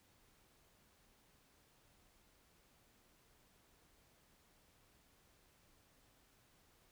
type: silence
effects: pink hiss -71 dBFS RMS until 6.91 s